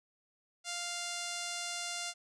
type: tone with low-pass filter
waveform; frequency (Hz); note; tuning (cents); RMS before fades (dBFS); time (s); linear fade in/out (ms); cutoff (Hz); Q
5% pulse; 698.5; F5; 0; -39; 0.64-2.14; 50; 8500; 1.1
effects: none